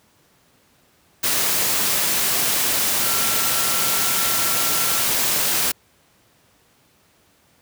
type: tone in noise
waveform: sine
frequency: 1357 Hz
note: E6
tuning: 50 cents sharp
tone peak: -31 dBFS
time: 3.02-5.02 s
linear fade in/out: 10 ms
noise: white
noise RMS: -20 dBFS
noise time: 1.23-5.72 s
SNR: -14 dB
effects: pink hiss -58 dBFS RMS until 7.61 s + high-pass 80 Hz 12 dB/octave